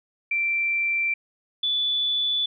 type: tone pair in turn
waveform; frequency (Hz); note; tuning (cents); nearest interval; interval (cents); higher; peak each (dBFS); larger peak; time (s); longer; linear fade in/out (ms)
sine; 2349 / 3467; D7 / A7; 0 / -26; perfect fifth; 674; second; -21; neither; 0.31-1.14 / 1.63-2.46; neither; 5
effects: none